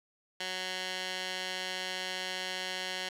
15% pulse tone with band-pass filter, 185 Hz, F#3, in tune, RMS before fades -37 dBFS, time 0.4-3.09 s, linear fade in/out 5 ms, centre 3300 Hz, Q 1.2, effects none

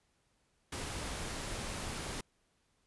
pink noise, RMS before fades -40 dBFS, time 0.72-2.21 s, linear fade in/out 5 ms, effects pink hiss -75 dBFS RMS until 2.86 s + resampled to 24000 Hz

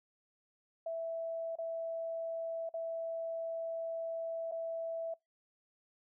sine tone with dropouts, 659.3 Hz, E5, in tune, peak -35 dBFS, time 0.86-5.14 s, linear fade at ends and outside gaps 5 ms, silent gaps 1.556-1.585 / 2.692-2.739 / 4.514-4.519 s, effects noise-tail reverb RT60 0.2 s tail -26 dB re dry

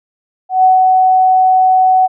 sine tone with ADSR envelope, 748 Hz, F#5, 19 cents sharp, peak -4 dBFS, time 0.49-2.08 s, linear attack 150 ms, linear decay 150 ms, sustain -2 dB, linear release 29 ms, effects none

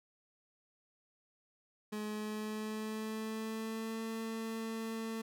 30% pulse tone with pitch glide, 212 to 224.3 Hz, G#3 to A3, +36 to +34 cents, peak -35 dBFS, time 1.92-5.22 s, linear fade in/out 10 ms, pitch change +98 cents, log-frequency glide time 2.06-4.02 s, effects none

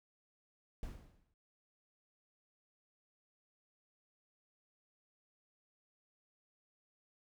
brown noise with exponential decay, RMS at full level -42 dBFS, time 0.83-1.34 s, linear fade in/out 1 ms, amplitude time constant 110 ms, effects none

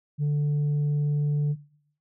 sine tone, 146.83 Hz, D3, in tune, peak -19 dBFS, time 0.18-1.56 s, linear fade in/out 50 ms, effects noise-tail reverb RT60 0.7 s tail -22 dB re dry + tanh soft clip ceiling -21 dBFS

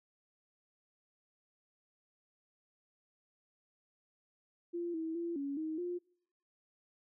sine tone with pitch steps, 344.6 / 323.1 / 340 / 280.2 / 315.2 / 353.1 Hz, F4 / E4 / F4 / C#4 / D#4 / F4, -23 / -35 / -46 / +19 / +23 / +19 cents, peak -35 dBFS, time 4.73-5.99 s, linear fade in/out 20 ms, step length 210 ms, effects noise-tail reverb RT60 0.7 s tail -26 dB re dry

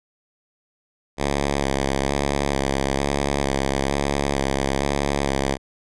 5% pulse tone with vibrato, 69.3 Hz, C#2, in tune, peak -9 dBFS, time 1.17-5.58 s, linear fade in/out 50 ms, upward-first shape square, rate 1.1 Hz, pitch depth 28 cents each way, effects resampled to 22050 Hz

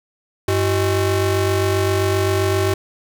35% pulse ring-modulated tone, 240.4 Hz, B3, 46 cents flat, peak -11 dBFS, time 0.48-2.74 s, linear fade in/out 5 ms, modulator 144 Hz, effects none

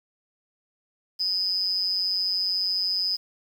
sine tone with amplitude modulation, 5010 Hz, D#8, 11 cents sharp, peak -19 dBFS, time 1.19-3.17 s, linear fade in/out 20 ms, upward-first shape sine, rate 186 Hz, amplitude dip 85%, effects 8-bit

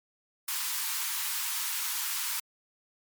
white high-pass noise, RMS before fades -32 dBFS, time 0.48-2.4 s, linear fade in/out 5 ms, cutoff 860 Hz, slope 96 dB/octave, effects MP3 96 kbps

